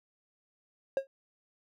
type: tone with exponential decay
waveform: triangle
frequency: 541 Hz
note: C#5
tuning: 42 cents flat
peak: -20 dBFS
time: 0.97-1.07 s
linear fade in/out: 1 ms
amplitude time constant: 20 ms
effects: none